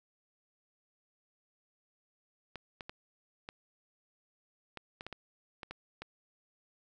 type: clicks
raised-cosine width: 0.3 ms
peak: -26 dBFS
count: 11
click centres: 2.557 / 2.808 / 2.895 / 3.489 / 4.773 / 5.009 / 5.066 / 5.127 / 5.632 / 5.71 / 6.02 s
effects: none